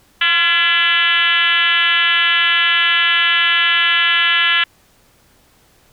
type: tone with frequency modulation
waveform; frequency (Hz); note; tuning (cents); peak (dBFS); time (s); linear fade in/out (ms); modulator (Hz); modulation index
sine; 2349; D7; 0; -11; 0.21-4.64; 5; 327; 3
effects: pink hiss -53 dBFS RMS until 5.92 s